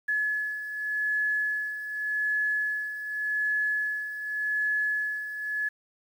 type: beating tone pair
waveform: sine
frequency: 1705 / 1705.86 Hz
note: G#6 / G#6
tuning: +45 / +46 cents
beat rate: 0.86 Hz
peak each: -33 / -27 dBFS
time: 0.08-5.69 s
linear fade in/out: 10 ms
effects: 9-bit